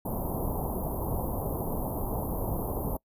pink band-stop noise, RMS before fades -31 dBFS, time 0.05-2.97 s, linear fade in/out 5 ms, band 990 to 12000 Hz, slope 48 dB/octave, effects noise-tail reverb RT60 0.1 s tail -24 dB re dry + resampled to 32000 Hz

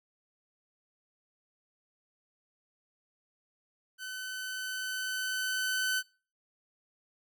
sawtooth tone with level ramp, 1516 Hz, F#6, 42 cents sharp, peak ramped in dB -35 to -24 dBFS, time 3.98-6.03 s, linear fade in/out 50 ms, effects noise-tail reverb RT60 0.4 s tail -25 dB re dry

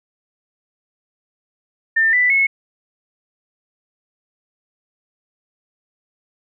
sine tone with pitch steps, 1798 / 1983.5 / 2188 Hz, A6 / B6 / C#7, +37 / +7 / -23 cents, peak -12 dBFS, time 1.96-2.47 s, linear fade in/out 10 ms, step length 170 ms, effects none

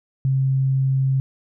sine tone, 133.7 Hz, C3, 38 cents sharp, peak -16 dBFS, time 0.25-1.2 s, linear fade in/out 0 ms, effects none

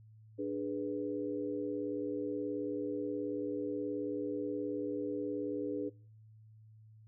sine chord, G# diminished, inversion second, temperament equal with one note detuned, 294.7 / 415.3 / 493.9 Hz, D4 / G#4 / B4, +6 / 0 / 0 cents, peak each -37 / -39 / -40 dBFS, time 0.38-5.9 s, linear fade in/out 20 ms, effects noise-tail reverb RT60 0.5 s tail -25 dB re dry + added 109 Hz sine -55 dBFS peak until 7.07 s

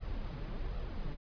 brown noise with flanger, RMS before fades -38 dBFS, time 0-1.17 s, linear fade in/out 50 ms, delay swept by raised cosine 1.5 to 7 ms, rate 1.3 Hz, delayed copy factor +0.55, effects resampled to 11025 Hz

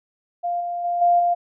sine tone with level steps, 698.5 Hz, F5, in tune, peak -21 / -24 / -20 / -13 / -16 dBFS, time 0.43-1.35 s, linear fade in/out 20 ms, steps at 0.6 / 0.84 / 1.01 / 1.19 s, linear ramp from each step 10 ms, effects none

